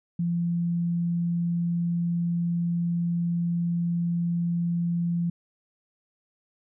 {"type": "tone", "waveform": "sine", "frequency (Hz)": 171.4, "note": "F3", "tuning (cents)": -32, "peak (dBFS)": -23, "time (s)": [0.19, 5.3], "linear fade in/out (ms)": 5, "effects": []}